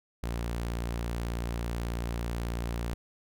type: tone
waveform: sawtooth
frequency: 58.3 Hz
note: A#1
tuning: 1 cent sharp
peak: -27 dBFS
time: 0.23-2.94 s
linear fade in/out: 0 ms
effects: none